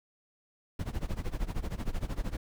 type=noise with tremolo; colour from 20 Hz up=brown; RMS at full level=-30 dBFS; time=0.79-2.37 s; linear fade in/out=5 ms; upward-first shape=sine; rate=13 Hz; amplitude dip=90%; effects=none